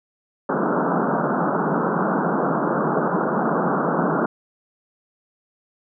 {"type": "band-pass noise", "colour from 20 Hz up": "pink", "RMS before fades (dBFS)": -21, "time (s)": [0.49, 4.26], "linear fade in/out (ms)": 5, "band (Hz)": [150, 1500], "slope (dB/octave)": 96, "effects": []}